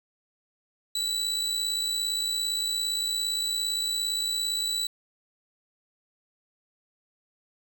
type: tone with amplitude modulation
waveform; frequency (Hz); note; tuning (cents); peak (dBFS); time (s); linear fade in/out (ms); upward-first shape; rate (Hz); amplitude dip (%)
35% pulse; 3951; B7; 0; -22; 0.95-4.87; 5; sine; 57.5; 45
effects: none